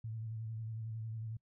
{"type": "tone with vibrato", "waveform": "sine", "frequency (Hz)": 111.5, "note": "A2", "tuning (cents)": 23, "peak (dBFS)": -39, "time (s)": [0.04, 1.37], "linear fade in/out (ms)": 5, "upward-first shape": "square", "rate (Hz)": 11, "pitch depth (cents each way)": 31, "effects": ["noise-tail reverb RT60 0.1 s tail -26 dB re dry"]}